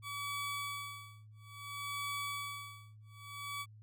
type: tone with tremolo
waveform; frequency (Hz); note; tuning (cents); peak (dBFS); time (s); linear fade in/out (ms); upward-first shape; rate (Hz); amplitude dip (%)
20% pulse; 1142; D6; -49; -32; 0.02-3.66; 50; sine; 0.59; 100
effects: added 107 Hz sine -53 dBFS peak until 3.82 s